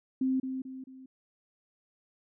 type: tone with echo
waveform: sine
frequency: 261.6 Hz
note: C4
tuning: in tune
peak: -25 dBFS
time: 0.21-0.4 s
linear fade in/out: 5 ms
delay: 220 ms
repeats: 3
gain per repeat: -7 dB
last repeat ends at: 1.06 s
effects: none